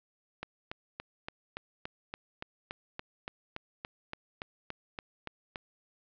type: click train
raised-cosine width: 0.3 ms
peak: -21 dBFS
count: 19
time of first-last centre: 0.43-5.558 s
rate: 3.51 Hz
effects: low-pass 4000 Hz 12 dB/octave